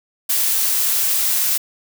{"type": "noise", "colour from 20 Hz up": "blue", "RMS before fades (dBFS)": -18, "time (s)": [0.29, 1.58], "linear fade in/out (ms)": 10, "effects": []}